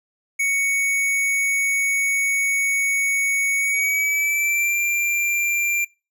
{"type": "tone with pitch glide", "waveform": "square", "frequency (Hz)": [2227, 2373], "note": ["C#7", "D7"], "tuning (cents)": [7, 17], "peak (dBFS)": -19, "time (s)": [0.39, 5.85], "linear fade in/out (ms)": 10, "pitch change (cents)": 110, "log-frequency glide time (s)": [3.57, 4.8], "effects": ["noise-tail reverb RT60 0.3 s tail -25 dB re dry"]}